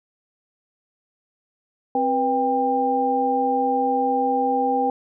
sine tone cluster, 263.1 / 489 / 794 Hz, C4 / B4 / G5, +10 / -17 / +22 cents, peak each -25 / -24 / -20 dBFS, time 1.95-4.9 s, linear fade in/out 2 ms, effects none

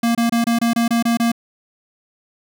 square tone bursts, 233.1 Hz, A#3, in tune, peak -15 dBFS, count 9, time 0.03-1.318 s, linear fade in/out 5 ms, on 120 ms, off 26 ms, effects none

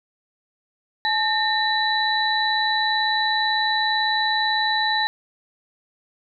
sine tone cluster, 858 / 1818 / 3959 Hz, A5 / A#6 / B7, -44 / -44 / +3 cents, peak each -23 dBFS, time 1.05-5.07 s, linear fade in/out 0 ms, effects none

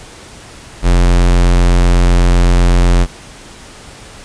square tone, 43.98 Hz, F1, 13 cents sharp, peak -7 dBFS, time 0.82-3.07 s, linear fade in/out 50 ms, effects pink hiss -35 dBFS RMS until 4.24 s + resampled to 22050 Hz

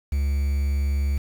triangle tone with quantisation, 70 Hz, C#2, 18 cents sharp, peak -18 dBFS, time 0.12-1.18 s, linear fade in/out 5 ms, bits 7, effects none

